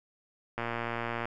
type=click train; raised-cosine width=0.5 ms; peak=-18 dBFS; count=80; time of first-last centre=0.58-1.255 s; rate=117 Hz; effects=none